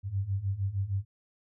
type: beating tone pair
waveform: sine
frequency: 94.3 / 100.8 Hz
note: F#2 / G2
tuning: +33 / +49 cents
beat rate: 6.5 Hz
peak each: -33 / -30 dBFS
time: 0.03-1.05 s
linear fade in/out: 50 ms
effects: none